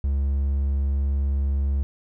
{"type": "tone", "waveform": "triangle", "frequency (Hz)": 69.3, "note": "C#2", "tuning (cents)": 0, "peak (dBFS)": -18, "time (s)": [0.04, 1.83], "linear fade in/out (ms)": 0, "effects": []}